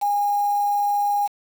sine tone with quantisation, 817 Hz, G#5, 29 cents flat, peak -18 dBFS, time 0.01-1.28 s, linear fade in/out 20 ms, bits 6, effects none

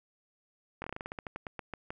slowing click train, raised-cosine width 0.5 ms, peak -23 dBFS, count 16, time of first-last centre 0.82-1.905 s, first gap 21 ms, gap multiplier 1.16, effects none

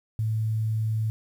sine tone, 110 Hz, A2, in tune, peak -23 dBFS, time 0.19-1.1 s, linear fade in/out 0 ms, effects 9-bit

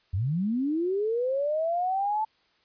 sine linear sweep, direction up, 82.5 to 880 Hz, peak -24 dBFS, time 0.13-2.25 s, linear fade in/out 10 ms, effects white hiss -66 dBFS RMS until 2.64 s + resampled to 11025 Hz

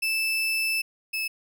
35% pulse tone pair in turn, 2637 / 2610 Hz, E7 / E7, 0 / -18 cents, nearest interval unison, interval 18 cents, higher first, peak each -22 / -25 dBFS, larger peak first, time 0.02-0.82 / 1.13-1.28 s, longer first, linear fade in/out 10 ms, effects none

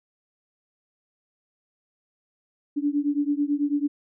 sine beating tone pair, 285.7 / 294.8 Hz, D4 / D4, -48 / +7 cents, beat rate 9.1 Hz, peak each -24 / -25 dBFS, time 2.76-3.88 s, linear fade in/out 20 ms, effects none

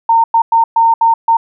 sine tone bursts at uneven times, 914 Hz, A#5, 34 cents flat, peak -6 dBFS, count 6, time 0.09-0.24 / 0.34-0.42 / 0.52-0.64 / 0.76-0.94 / 1.01-1.14 / 1.28-1.37 s, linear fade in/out 5 ms, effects none

